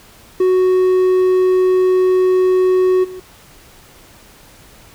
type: tone with level steps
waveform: triangle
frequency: 370 Hz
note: F#4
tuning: in tune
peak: -8 / -26 dBFS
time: 0.4-3.2 s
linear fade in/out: 5 ms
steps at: 3.03 s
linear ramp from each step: 20 ms
effects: pink hiss -44 dBFS RMS until 4.94 s